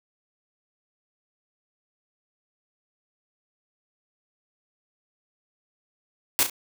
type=noise with echo; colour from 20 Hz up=white; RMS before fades=-20 dBFS; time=6.39-6.43 s; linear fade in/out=0 ms; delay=34 ms; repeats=2; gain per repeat=-8 dB; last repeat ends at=6.498 s; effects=none